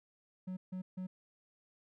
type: tone bursts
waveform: triangle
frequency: 185 Hz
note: F#3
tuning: in tune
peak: -36 dBFS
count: 3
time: 0.47-1.07 s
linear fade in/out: 10 ms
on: 100 ms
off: 150 ms
effects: none